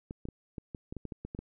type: clicks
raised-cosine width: 3 ms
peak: -26 dBFS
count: 12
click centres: 0.109 / 0.254 / 0.287 / 0.582 / 0.748 / 0.925 / 0.967 / 1.053 / 1.122 / 1.25 / 1.349 / 1.39 s
effects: none